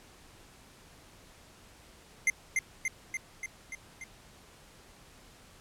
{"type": "tone with echo", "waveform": "square", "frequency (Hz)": 2093, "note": "C7", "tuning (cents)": 0, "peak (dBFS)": -23, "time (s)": [2.27, 2.3], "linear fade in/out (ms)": 2, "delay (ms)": 290, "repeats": 6, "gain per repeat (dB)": -3, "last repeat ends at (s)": 4.04, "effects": ["pink hiss -56 dBFS RMS until 5.6 s", "low-pass 11000 Hz 12 dB/octave"]}